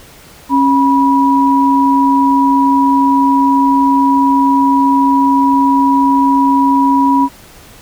sine tone pair together, 273.4 / 974.3 Hz, C#4 / B5, -24 / -24 cents, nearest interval octave + minor seventh, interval 2200 cents, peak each -10 dBFS, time 0.49-7.29 s, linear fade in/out 50 ms, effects pink hiss -39 dBFS RMS until 7.81 s

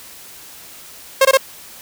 sawtooth tone bursts, 536 Hz, C5, 42 cents sharp, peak -4 dBFS, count 3, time 1.21-1.373 s, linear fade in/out 5 ms, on 41 ms, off 20 ms, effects white hiss -39 dBFS RMS until 1.81 s

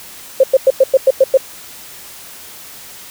sine tone bursts, 530 Hz, C5, 22 cents sharp, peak -4 dBFS, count 8, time 0.4-1.374 s, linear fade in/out 5 ms, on 36 ms, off 98 ms, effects white hiss -35 dBFS RMS until 3.1 s

